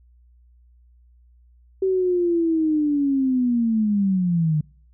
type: linear sweep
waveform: sine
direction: down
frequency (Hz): 384.3 to 149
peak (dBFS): -17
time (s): 1.82-4.61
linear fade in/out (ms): 5
effects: noise-tail reverb RT60 0.5 s tail -25 dB re dry + added 60 Hz sine -51 dBFS peak until 4.93 s